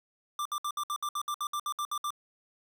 square tone bursts, 1183 Hz, D6, 12 cents sharp, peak -31 dBFS, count 14, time 0.39-2.105 s, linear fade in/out 2 ms, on 64 ms, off 63 ms, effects none

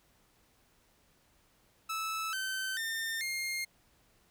sawtooth tone with pitch steps, 1309 / 1538.8 / 1808.9 / 2126 Hz, E6 / G6 / A6 / C7, -13 / -33 / +47 / +27 cents, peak -30 dBFS, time 1.89-3.65 s, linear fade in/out 10 ms, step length 440 ms, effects pink hiss -68 dBFS RMS until 4.3 s

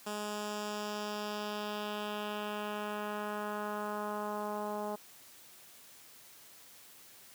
10% pulse tone with low-pass filter sweep, 208.9 Hz, G#3, 10 cents sharp, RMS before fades -38 dBFS, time 0.06-4.96 s, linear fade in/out 10 ms, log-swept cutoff 9400 to 820 Hz, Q 1.5, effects white hiss -56 dBFS RMS until 7.34 s + high-pass 80 Hz 12 dB/octave

